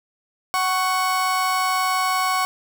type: tone pair together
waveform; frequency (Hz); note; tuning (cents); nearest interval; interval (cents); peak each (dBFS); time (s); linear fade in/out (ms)
35% pulse; 748 / 1109.1; F#5 / C#6; +19 / +1; perfect fifth; 682; -22 / -19; 0.54-2.45; 0
effects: none